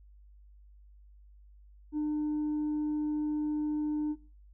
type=tone with tanh clipping; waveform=sine; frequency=301.2 Hz; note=D4; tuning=44 cents sharp; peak=-29 dBFS; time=1.92-4.16 s; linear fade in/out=50 ms; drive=1 dB; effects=noise-tail reverb RT60 0.4 s tail -23 dB re dry + added 50 Hz sine -53 dBFS peak until 4.53 s